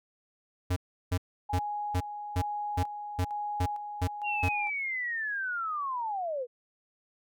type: tone bursts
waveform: square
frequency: 90.3 Hz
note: F#2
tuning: 42 cents flat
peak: -26 dBFS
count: 10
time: 0.7-4.49 s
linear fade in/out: 10 ms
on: 64 ms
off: 350 ms
type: tone with tremolo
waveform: sine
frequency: 830.6 Hz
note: G#5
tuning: in tune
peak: -31 dBFS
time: 1.49-4.7 s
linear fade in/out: 10 ms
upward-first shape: square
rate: 1.1 Hz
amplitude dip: 45%
type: linear sweep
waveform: sine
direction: down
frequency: 2794 to 466.2 Hz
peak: -30 dBFS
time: 4.23-6.47 s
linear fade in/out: 50 ms
effects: none